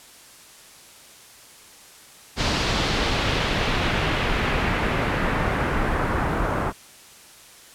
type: noise with low-pass filter sweep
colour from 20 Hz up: pink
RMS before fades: -23 dBFS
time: 2.36-6.73 s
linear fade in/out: 50 ms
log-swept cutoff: 4800 to 1200 Hz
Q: 1.3
effects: white hiss -47 dBFS RMS until 7.74 s + low-pass 11000 Hz 12 dB/octave